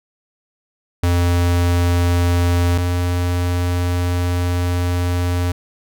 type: tone pair in turn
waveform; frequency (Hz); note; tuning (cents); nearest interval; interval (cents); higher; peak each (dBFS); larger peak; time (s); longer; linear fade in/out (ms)
square; 87.4 / 88.42; F2 / F2; +2 / +22; unison; 20; second; -14 / -17; first; 1.03-2.78 / 2.78-5.52; second; 5
effects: none